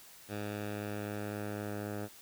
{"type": "tone with low-pass filter sweep", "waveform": "10% pulse", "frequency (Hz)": 103.83, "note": "G#2", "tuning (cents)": 0, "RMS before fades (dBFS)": -39, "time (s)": [0.28, 2.09], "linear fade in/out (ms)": 50, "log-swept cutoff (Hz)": [3700, 1400], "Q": 0.88, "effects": ["white hiss -55 dBFS RMS until 2.21 s"]}